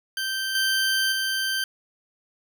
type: tone with level steps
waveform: 20% pulse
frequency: 1560 Hz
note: G6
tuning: 9 cents flat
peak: -21 / -16 / -19 dBFS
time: 0.17-1.64 s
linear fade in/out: 2 ms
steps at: 0.55 / 1.12 s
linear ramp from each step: 2 ms
effects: none